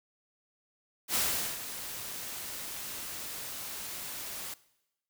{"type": "noise with ADSR envelope", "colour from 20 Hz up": "white", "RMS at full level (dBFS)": -28, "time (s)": [1.08, 4.54], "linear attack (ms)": 73, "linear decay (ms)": 420, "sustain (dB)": -12, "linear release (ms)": 5, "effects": ["noise-tail reverb RT60 0.9 s tail -20 dB re dry"]}